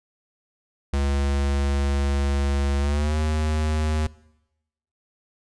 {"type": "tone with pitch glide", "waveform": "square", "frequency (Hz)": [70, 77.22], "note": ["C#2", "D#2"], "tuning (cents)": [18, -13], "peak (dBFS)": -21, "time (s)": [0.93, 4.07], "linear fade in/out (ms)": 5, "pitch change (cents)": 169, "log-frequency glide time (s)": [2.79, 3.18], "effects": ["noise-tail reverb RT60 0.9 s tail -21 dB re dry", "resampled to 22050 Hz"]}